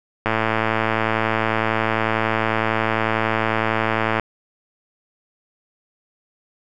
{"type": "click train", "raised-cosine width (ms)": 0.5, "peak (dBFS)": -4, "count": 438, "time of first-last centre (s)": [0.26, 4.197], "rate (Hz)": 111, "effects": []}